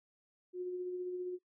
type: tone with tremolo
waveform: sine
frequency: 361.7 Hz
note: F#4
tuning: 39 cents flat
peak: -35 dBFS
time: 0.53-1.39 s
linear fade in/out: 50 ms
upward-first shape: sine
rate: 15 Hz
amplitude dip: 30%
effects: noise-tail reverb RT60 0.1 s tail -21 dB re dry